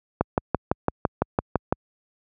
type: click train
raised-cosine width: 1 ms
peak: -5 dBFS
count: 10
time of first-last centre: 0.21-1.725 s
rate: 5.94 Hz
effects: high-pass 60 Hz 12 dB/octave